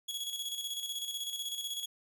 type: tone with tremolo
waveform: sawtooth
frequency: 3346 Hz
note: G#7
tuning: 12 cents sharp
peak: -31 dBFS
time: 0.08-1.86 s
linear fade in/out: 10 ms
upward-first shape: square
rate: 16 Hz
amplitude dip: 50%
effects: none